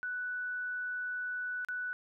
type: tone with dropouts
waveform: sine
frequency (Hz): 1485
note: F#6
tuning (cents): +6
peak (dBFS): -34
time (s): 0.03-1.93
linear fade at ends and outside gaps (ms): 0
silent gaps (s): 1.648-1.686
effects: none